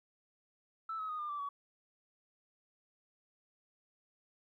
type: tone with pitch steps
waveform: sine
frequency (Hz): 1318.5 / 1278.7 / 1240.2 / 1202.8 / 1166.5 / 1131.4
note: E6 / D#6 / D#6 / D6 / D6 / C#6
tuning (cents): 0 / +47 / -6 / +41 / -12 / +35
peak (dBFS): -36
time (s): 0.89-1.49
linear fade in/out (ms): 5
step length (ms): 100
effects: tanh soft clip ceiling -32 dBFS + 13-bit